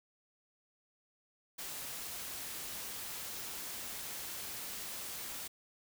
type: noise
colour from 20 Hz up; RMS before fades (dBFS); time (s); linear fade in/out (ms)
white; -43; 1.58-5.48; 10
effects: none